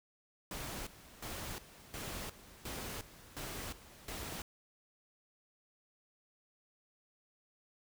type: noise with tremolo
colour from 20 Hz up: pink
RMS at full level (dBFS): -43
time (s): 0.51-4.42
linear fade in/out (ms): 2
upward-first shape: square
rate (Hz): 1.4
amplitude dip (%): 80
effects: none